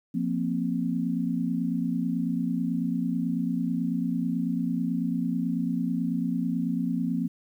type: chord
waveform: sine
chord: F suspended fourth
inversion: none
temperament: just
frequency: 174.61 / 232.8 / 261.9 Hz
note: F3 / Bb3 / C4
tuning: 0 / -2 / +2 cents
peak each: -29 dBFS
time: 0.14-7.28 s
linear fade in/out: 10 ms
effects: 10-bit